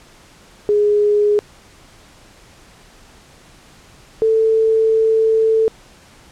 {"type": "tone pair in turn", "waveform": "sine", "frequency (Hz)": [415.4, 443.8], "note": ["G#4", "A4"], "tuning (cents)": [0, 15], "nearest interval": "minor second", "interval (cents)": 115, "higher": "second", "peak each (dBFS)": -11, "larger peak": "neither", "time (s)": [[0.69, 1.39], [4.22, 5.68]], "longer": "second", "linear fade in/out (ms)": 0, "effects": ["pink hiss -46 dBFS RMS until 6.31 s", "low-pass 9000 Hz 12 dB/octave"]}